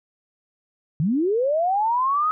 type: linear sweep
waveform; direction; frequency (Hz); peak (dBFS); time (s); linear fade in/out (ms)
sine; up; 138.2 to 1281; -18; 1-2.31; 0
effects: none